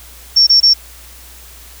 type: tone bursts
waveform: sine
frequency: 5470 Hz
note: F8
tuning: 37 cents flat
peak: -5 dBFS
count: 3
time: 0.36-0.738 s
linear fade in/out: 10 ms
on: 110 ms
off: 24 ms
effects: added 60 Hz sine -39 dBFS peak until 1.8 s + white hiss -39 dBFS RMS until 1.8 s